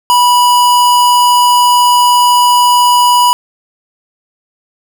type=tone; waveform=square; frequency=979 Hz; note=B5; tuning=15 cents flat; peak=-6 dBFS; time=0.1-3.33 s; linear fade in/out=0 ms; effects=none